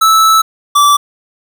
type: tone pair in turn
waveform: square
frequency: 1311 / 1160.6 Hz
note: E6 / D6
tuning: -10 / -21 cents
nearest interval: major second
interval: 211 cents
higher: first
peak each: -6 dBFS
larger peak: neither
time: 0.01-0.42 / 0.75-0.97 s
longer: first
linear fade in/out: 10 ms
effects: none